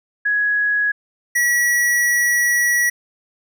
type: tone pair in turn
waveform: sine / square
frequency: 1672 / 1931 Hz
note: G#6 / B6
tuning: +11 / -39 cents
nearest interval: major second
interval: 250 cents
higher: second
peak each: -15 dBFS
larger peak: neither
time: 0.25-0.92 / 1.35-2.9 s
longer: second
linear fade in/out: 10 ms
effects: none